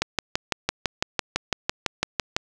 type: click train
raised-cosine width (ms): 0.2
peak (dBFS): -4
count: 15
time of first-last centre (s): 0.02-2.365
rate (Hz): 5.97
effects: none